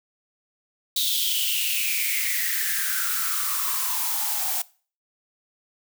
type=noise with high-pass filter sweep; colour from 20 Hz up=blue; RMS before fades=-25 dBFS; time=0.96-4.62 s; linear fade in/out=5 ms; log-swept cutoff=3700 to 720 Hz; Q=8.4; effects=noise-tail reverb RT60 0.4 s tail -21 dB re dry